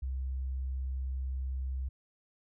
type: tone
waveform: sine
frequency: 65.41 Hz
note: C2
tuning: in tune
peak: -32 dBFS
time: 0.02-1.89 s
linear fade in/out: 10 ms
effects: none